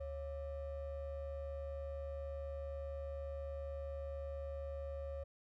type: ring-modulated tone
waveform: triangle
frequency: 311.1 Hz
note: D#4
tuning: in tune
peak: -36 dBFS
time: 0-5.24 s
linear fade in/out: 10 ms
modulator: 239 Hz
effects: none